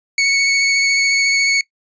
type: tone with vibrato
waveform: sawtooth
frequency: 2217 Hz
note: C#7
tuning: in tune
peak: -9 dBFS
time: 0.18-1.61 s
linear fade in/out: 2 ms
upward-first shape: triangle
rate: 14 Hz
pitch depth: 15 cents each way
effects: noise-tail reverb RT60 0.1 s tail -21 dB re dry + resampled to 16000 Hz